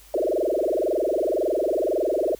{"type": "tone with frequency modulation", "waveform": "sine", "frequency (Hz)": 493.9, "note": "B4", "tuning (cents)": 0, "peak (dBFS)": -20, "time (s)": [0.14, 2.35], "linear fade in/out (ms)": 2, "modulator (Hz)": 21.9, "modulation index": 7, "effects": ["added 50 Hz sine -51 dBFS peak until 2.39 s", "white hiss -51 dBFS RMS until 2.39 s"]}